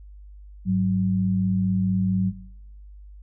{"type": "tone pair together", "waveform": "sine", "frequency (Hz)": [102.5, 186.9], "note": ["G#2", "F#3"], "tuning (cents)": [-22, 18], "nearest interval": "minor seventh", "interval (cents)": 1040, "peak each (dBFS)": [-26, -19], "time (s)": [0.65, 2.33], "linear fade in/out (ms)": 50, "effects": ["noise-tail reverb RT60 0.8 s tail -21 dB re dry", "added 50 Hz sine -41 dBFS peak until 3.22 s"]}